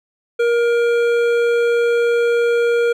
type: tone with hard clipping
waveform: sine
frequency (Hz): 471.6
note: A#4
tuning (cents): +20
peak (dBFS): -15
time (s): 0.39-2.93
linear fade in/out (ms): 10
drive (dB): 11
effects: none